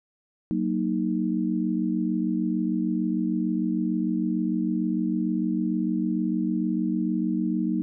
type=chord; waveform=sine; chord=D# minor; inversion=first; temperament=just; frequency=186.68 / 233.3 / 311.1 Hz; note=F#3 / A#3 / D#4; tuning=+16 / +2 / 0 cents; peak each=-27 dBFS; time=0.51-7.82 s; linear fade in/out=0 ms; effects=none